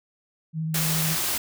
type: tone with vibrato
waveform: sine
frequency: 159.3 Hz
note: D#3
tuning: 41 cents sharp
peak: -25 dBFS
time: 0.53-1.17 s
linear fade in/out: 50 ms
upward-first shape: sine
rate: 14 Hz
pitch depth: 18 cents each way
type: noise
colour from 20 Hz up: white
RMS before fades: -26 dBFS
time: 0.74-1.38 s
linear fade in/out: 5 ms
effects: none